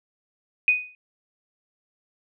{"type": "tone with exponential decay", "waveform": "sine", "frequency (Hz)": 2489, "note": "D#7", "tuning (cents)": 0, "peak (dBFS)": -12, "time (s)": [0.68, 0.95], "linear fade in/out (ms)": 1, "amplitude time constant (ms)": 57, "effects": []}